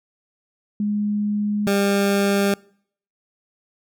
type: tone pair in turn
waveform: sine / 20% pulse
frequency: 207.7 / 199.69 Hz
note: G#3 / G3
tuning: 0 / +32 cents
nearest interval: minor second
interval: 68 cents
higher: first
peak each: -19 / -12 dBFS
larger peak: second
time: 0.8-1.67 / 1.67-2.54 s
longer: neither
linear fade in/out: 2 ms
effects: noise-tail reverb RT60 0.6 s tail -25 dB re dry